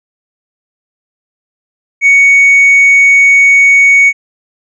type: tone with tanh clipping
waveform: sine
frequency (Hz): 2230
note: C#7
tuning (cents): +10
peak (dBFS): -3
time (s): 2.01-4.13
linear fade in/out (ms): 50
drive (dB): 1
effects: none